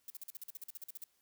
violet noise bursts, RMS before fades -45 dBFS, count 15, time 0.08-1.04 s, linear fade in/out 2 ms, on 22 ms, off 45 ms, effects white hiss -75 dBFS RMS until 1.21 s

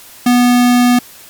square tone, 245 Hz, B3, 14 cents flat, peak -8 dBFS, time 0.26-0.99 s, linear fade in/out 5 ms, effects white hiss -38 dBFS RMS until 1.29 s + Opus 48 kbps

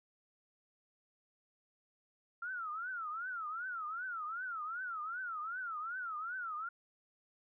sine tone with vibrato, 1361 Hz, F6, 45 cents flat, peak -38 dBFS, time 2.42-6.69 s, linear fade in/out 5 ms, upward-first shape triangle, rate 2.6 Hz, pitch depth 230 cents each way, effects none

